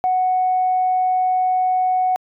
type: tone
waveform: sine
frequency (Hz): 740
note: F#5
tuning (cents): 0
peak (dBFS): -14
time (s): 0.04-2.16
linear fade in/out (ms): 0
effects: tanh soft clip ceiling -10 dBFS